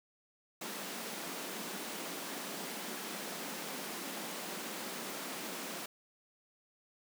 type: high-pass noise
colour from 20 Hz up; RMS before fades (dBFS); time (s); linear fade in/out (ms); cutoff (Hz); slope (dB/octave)
pink; -42; 0.61-5.86; 5; 180; 48
effects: none